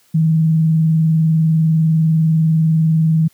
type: tone with vibrato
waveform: sine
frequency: 160 Hz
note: D#3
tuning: 49 cents sharp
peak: -10 dBFS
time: 0.14-3.28 s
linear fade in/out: 10 ms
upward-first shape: sine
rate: 20 Hz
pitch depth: 62 cents each way
effects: white hiss -55 dBFS RMS until 3.33 s + high-pass 80 Hz 12 dB/octave